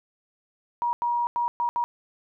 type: tone bursts at uneven times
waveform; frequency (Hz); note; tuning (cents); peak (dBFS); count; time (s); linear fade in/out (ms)
sine; 954; A#5; +40; -22; 5; 0.82-0.93 / 1.02-1.27 / 1.36-1.48 / 1.6-1.69 / 1.76-1.84; 0
effects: none